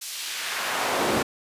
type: noise with high-pass filter sweep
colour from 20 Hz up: brown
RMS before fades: -27 dBFS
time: 0.01-1.23 s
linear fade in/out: 10 ms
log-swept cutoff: 5800 to 300 Hz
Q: 0.87
effects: resampled to 32000 Hz